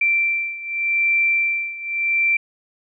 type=beating tone pair; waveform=sine; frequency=2349 / 2349.85 Hz; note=D7 / D7; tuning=0 / 0 cents; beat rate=0.85 Hz; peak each=-19 / -22 dBFS; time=0.01-2.37 s; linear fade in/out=5 ms; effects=none